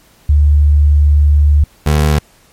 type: tone pair in turn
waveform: sine / 25% pulse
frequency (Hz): 73.42 / 75.22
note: D2 / D2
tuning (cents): 0 / +42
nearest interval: unison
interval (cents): 42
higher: second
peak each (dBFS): -5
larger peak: neither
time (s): 0.29-1.64 / 1.86-2.19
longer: first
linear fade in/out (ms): 5
effects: pink hiss -48 dBFS RMS until 2.52 s + MP3 64 kbps